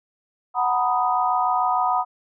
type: chord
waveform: sine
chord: B major seventh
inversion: second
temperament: equal with one note detuned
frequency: 740 / 921.1 / 987.8 / 1244.5 Hz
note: F#5 / A#5 / B5 / D#6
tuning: 0 / -21 / 0 / 0 cents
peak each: -22 / -28 / -23 / -24 dBFS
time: 0.54-2.05 s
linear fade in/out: 50 ms
effects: none